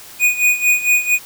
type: tone with tremolo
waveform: square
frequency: 2471 Hz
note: D#7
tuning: 13 cents flat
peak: -10 dBFS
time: 0.19-1.19 s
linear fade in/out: 50 ms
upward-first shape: sine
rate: 4.4 Hz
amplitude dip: 80%
effects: white hiss -38 dBFS RMS until 1.25 s